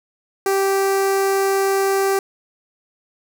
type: tone with notch filter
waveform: sawtooth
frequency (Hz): 390.2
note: G4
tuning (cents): -8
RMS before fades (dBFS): -18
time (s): 0.46-2.19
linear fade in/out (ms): 2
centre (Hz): 3300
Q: 1.2
effects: none